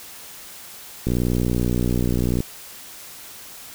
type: click train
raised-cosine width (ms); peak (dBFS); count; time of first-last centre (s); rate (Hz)
3; -9; 82; 1.07-2.404; 60.7
effects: white hiss -40 dBFS RMS until 3.74 s